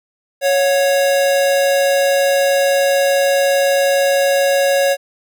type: tone pair together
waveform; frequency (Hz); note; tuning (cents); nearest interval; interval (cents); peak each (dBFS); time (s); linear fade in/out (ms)
square; 554.4 / 721.3; C#5 / F#5; 0 / -44; perfect fourth; 456; -13 / -22; 0.41-4.97; 50
effects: none